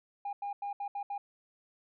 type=tone bursts at uneven times; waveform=sine; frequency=809 Hz; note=G#5; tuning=46 cents flat; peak=-32 dBFS; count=6; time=0.25-0.33 / 0.42-0.53 / 0.62-0.73 / 0.8-0.88 / 0.95-1.03 / 1.1-1.18 s; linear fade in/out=5 ms; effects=tanh soft clip ceiling -32 dBFS